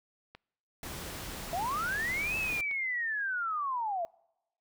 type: click train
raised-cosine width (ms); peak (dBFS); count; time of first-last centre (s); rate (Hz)
0.3; -31; 4; 0.35-2.712; 1.27
type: noise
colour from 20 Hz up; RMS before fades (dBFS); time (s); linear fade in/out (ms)
pink; -41; 0.83-2.61; 2
type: linear two-way sweep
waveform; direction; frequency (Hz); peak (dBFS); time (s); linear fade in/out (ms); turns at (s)
sine; up then down; 651 to 2637 to 651; -30; 1.53-4.05; 0; 2.37
effects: noise-tail reverb RT60 0.9 s tail -26 dB re dry